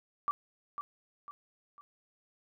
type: tone with echo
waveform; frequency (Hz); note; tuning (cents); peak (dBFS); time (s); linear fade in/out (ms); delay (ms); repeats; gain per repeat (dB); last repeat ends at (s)
sine; 1162; D6; -19; -27; 0.28-0.31; 0; 500; 3; -8; 1.81
effects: none